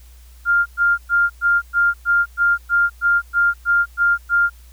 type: tone bursts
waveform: sine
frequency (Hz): 1400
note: F6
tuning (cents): +4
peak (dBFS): -12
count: 13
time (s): 0.45-4.5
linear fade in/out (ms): 50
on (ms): 210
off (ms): 110
effects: added 60 Hz sine -41 dBFS peak until 4.72 s + white hiss -53 dBFS RMS until 4.72 s